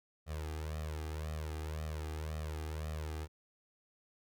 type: tone with flanger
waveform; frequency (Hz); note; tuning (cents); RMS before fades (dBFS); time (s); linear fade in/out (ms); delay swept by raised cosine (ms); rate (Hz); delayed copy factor
sawtooth; 77.6; D#2; -4; -40; 0.26-3.28; 50; 1.6 to 2.52; 1.9; +0.9
effects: none